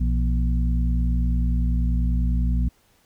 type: harmonic tone with a mistuned harmonic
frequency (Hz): 60.2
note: B1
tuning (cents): -44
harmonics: 1 / 2 / 3 / 4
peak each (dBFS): -19 / -30 / -29 / -31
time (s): 0-2.69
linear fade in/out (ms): 10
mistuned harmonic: 3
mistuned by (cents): -95
effects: pink hiss -61 dBFS RMS until 3.05 s